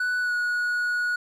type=tone with pitch glide; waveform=triangle; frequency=1485 to 1457.8 Hz; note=F#6 to F#6; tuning=+6 to -26 cents; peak=-21 dBFS; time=0-1.16 s; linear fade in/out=5 ms; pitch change=-32 cents; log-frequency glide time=0.2-0.34 s; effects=none